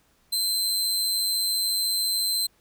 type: tone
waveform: sawtooth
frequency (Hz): 4098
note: C8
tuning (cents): -37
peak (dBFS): -20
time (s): 0.32-2.47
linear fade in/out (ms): 10
effects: pink hiss -64 dBFS RMS until 2.6 s